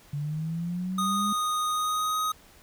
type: linear sweep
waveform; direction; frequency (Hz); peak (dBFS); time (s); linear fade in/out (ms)
sine; up; 142.2 to 208.8; -28; 0.13-1.33; 5
type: tone with pitch glide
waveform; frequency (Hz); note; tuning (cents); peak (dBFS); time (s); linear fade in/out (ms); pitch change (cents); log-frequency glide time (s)
square; 1239 to 1255.6; D#6 to D#6; -8 to +15; -26; 0.98-2.32; 5; +23; 1.7-2.17
effects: pink hiss -55 dBFS RMS until 2.62 s